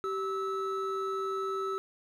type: tone pair together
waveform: triangle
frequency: 387.2 / 1304 Hz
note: G4 / E6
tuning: -21 / -19 cents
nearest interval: octave + major sixth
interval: 2102 cents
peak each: -31 / -32 dBFS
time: 0.04-1.78 s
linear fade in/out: 0 ms
effects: none